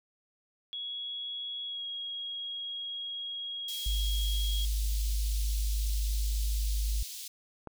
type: tone with pitch glide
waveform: sine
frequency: 3342 to 3292 Hz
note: G#7 to G#7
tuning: +10 to -16 cents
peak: -35 dBFS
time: 0.73-4.65 s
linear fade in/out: 0 ms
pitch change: -26 cents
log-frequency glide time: 1.66-1.83 s
type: high-pass noise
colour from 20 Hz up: pink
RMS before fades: -42 dBFS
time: 3.68-7.28 s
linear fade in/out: 5 ms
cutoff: 3500 Hz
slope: 24 dB/octave
type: tone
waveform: sine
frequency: 51.91 Hz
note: G#1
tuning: in tune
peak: -27 dBFS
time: 3.86-7.03 s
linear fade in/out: 5 ms
type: click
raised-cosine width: 1 ms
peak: -27 dBFS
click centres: 7.673 s
effects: none